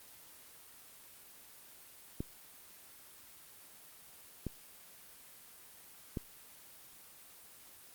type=clicks; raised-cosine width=3 ms; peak=-23 dBFS; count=3; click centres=2.205 / 4.467 / 6.172 s; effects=white hiss -56 dBFS RMS until 7.94 s + Opus 24 kbps